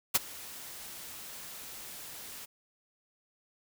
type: noise with ADSR envelope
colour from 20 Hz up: white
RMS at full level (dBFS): -22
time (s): 0.14-2.46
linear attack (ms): 15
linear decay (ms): 24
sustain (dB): -23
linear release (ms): 19
effects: none